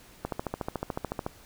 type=click train; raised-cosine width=1 ms; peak=-16 dBFS; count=15; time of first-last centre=0.25-1.264 s; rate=13.8 Hz; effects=pink hiss -54 dBFS RMS until 1.45 s